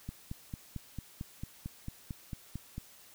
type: click train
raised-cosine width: 5 ms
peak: -26 dBFS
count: 13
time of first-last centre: 0.09-2.781 s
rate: 4.46 Hz
effects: white hiss -57 dBFS RMS until 3.14 s